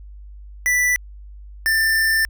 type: tone pair in turn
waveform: square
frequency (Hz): 1975.5 / 1783.2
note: B6 / A6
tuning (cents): 0 / +23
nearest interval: major second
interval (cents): 177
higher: first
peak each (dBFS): -16 / -16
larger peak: neither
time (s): 0.66-0.96 / 1.66-2.25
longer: second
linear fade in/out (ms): 0
effects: added 50 Hz sine -36 dBFS peak until 2.29 s